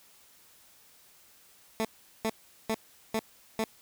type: tone bursts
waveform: 15% pulse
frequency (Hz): 221.5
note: A3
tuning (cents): +12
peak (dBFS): -21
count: 5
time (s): 1.8-3.64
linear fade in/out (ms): 0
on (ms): 48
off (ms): 400
effects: white hiss -59 dBFS RMS until 3.81 s